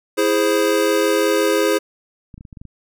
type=chord; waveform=square; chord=E augmented; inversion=none; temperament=equal; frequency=329.6 / 415.3 / 523.3 Hz; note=E4 / G#4 / B#4; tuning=0 / 0 / 0 cents; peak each=-21 / -19 / -20 dBFS; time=0.17-1.79 s; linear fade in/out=20 ms
type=clicks; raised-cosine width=5 ms; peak=-25 dBFS; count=8; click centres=2.342 / 2.379 / 2.409 / 2.452 / 2.528 / 2.572 / 2.615 / 2.653 s
effects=none